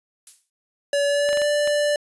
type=noise with exponential decay; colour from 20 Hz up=violet; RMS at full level=-34 dBFS; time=0.27-0.5 s; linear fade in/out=1 ms; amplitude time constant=50 ms
type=tone with pitch glide; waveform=square; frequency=570 to 587.7 Hz; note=C#5 to D5; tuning=+48 to +1 cents; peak=-19 dBFS; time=0.93-1.96 s; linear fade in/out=2 ms; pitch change=+53 cents; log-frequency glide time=1.06-1.46 s
type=clicks; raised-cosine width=0.3 ms; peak=-16 dBFS; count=5; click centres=1.29 / 1.33 / 1.373 / 1.418 / 1.675 s
effects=resampled to 24000 Hz